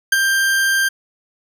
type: tone with ADSR envelope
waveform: 40% pulse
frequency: 1583 Hz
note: G6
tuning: 17 cents sharp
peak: -8 dBFS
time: 0.12-0.89 s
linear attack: 5 ms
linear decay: 26 ms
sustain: -5 dB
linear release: 12 ms
effects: none